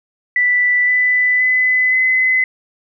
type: tone with pitch steps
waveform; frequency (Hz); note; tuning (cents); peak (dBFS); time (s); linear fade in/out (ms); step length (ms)
sine; 1975.5 / 1993.8 / 2012 / 2031; B6 / B6 / B6 / B6; 0 / +16 / +32 / +48; -11; 0.36-2.44; 2; 520
effects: none